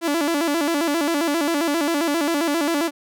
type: tone with vibrato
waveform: sawtooth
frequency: 311.1 Hz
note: D#4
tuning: in tune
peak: -15 dBFS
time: 0.01-2.91 s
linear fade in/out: 50 ms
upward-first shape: square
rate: 7.5 Hz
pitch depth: 130 cents each way
effects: none